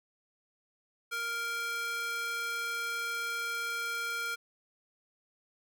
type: tone with high-pass filter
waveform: square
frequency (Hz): 466.2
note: A#4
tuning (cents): 0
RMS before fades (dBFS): -35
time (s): 1.11-4.36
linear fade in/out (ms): 20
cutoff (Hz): 1500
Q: 1.9
effects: none